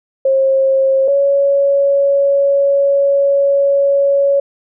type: tone pair in turn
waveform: sine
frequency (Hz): 536 / 558.6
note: C5 / C#5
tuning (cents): +42 / +13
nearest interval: minor second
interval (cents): 71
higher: second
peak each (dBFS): -9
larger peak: neither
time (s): 0.25-1.08 / 1.08-4.4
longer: second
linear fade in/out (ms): 5
effects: none